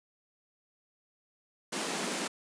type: high-pass noise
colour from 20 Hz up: pink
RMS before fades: -34 dBFS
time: 1.72-2.28 s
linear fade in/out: 10 ms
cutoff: 170 Hz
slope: 96 dB/octave
effects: resampled to 22050 Hz